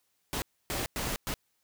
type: noise bursts at uneven times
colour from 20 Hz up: pink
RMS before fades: -33 dBFS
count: 4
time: 0.33-0.42 / 0.7-0.86 / 0.96-1.16 / 1.27-1.34 s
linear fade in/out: 0 ms
effects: white hiss -75 dBFS RMS until 1.63 s